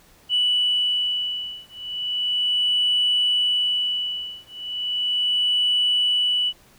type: beating tone pair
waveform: sine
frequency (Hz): 2960 / 2960.36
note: F#7 / F#7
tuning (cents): 0 / 0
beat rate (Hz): 0.36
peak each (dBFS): -22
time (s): 0.29-6.53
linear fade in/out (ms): 50
effects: tanh soft clip ceiling -12 dBFS + pink hiss -54 dBFS RMS until 6.78 s